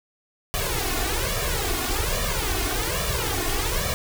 pink noise with flanger, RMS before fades -25 dBFS, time 0.54-3.94 s, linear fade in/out 0 ms, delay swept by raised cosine 1.7 to 2.8 ms, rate 1.2 Hz, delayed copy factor +0.95, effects none

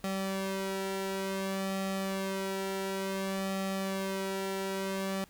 sawtooth tone with flanger, 193 Hz, G3, 27 cents flat, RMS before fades -34 dBFS, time 0.04-5.24 s, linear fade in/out 0 ms, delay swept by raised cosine 1.6 to 2.18 ms, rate 0.56 Hz, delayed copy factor +0.8, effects pink hiss -60 dBFS RMS until 5.29 s

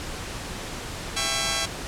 5% pulse chord, C# diminished, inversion first, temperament just, 665.2 / 798.3 / 1108.7 Hz, E5 / G5 / C#6, +16 / +31 / 0 cents, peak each -17 dBFS, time 1.16-1.66 s, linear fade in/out 10 ms, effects pink hiss -34 dBFS RMS until 1.87 s + low-pass 9000 Hz 12 dB/octave

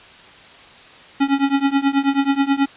square tone with tremolo, 276.6 Hz, C#4, 4 cents flat, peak -12 dBFS, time 1.2-2.66 s, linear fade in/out 10 ms, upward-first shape triangle, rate 9.3 Hz, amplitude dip 95%, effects white hiss -43 dBFS RMS until 2.76 s + resampled to 8000 Hz

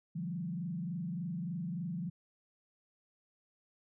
sine tone with frequency modulation, 172.8 Hz, F3, 18 cents flat, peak -35 dBFS, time 0.15-2.1 s, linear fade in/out 10 ms, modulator 23.4 Hz, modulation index 1, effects none

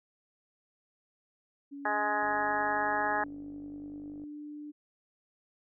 sine tone with pitch glide, 282.1 to 296.8 Hz, C#4 to D4, +30 to +18 cents, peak -40 dBFS, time 1.71-4.72 s, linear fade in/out 20 ms, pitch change +88 cents, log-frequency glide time 2.58-4.39 s
harmonic tone, 209.2 Hz, G#3, 13 cents sharp, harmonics 2 / 3 / 4 / 5 / 6 / 7 / 8 / 9, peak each -41 / -37 / -31 / -38 / -37 / -41 / -33 / -41 dBFS, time 1.85-3.24 s, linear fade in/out 5 ms
click train, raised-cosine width 2 ms, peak -40 dBFS, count 102, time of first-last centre 2.23-4.238 s, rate 50.3 Hz
effects none

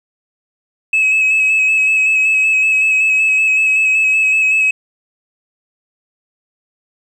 sine tone with vibrato, 2576 Hz, E7, 41 cents flat, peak -8 dBFS, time 0.93-4.71 s, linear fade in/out 5 ms, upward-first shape square, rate 5.3 Hz, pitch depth 18 cents each way, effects tanh soft clip ceiling -8 dBFS + 8-bit

